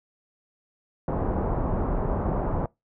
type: low-pass noise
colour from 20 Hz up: pink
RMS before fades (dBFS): -26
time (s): 1.08-2.66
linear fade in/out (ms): 2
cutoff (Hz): 1000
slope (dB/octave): 24
effects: noise-tail reverb RT60 0.2 s tail -24 dB re dry